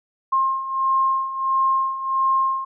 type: beating tone pair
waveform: sine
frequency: 1064 / 1065.5 Hz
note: C6 / C6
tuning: +29 / +31 cents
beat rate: 1.5 Hz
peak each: -24 / -19 dBFS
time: 0.32-2.65 s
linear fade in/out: 10 ms
effects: none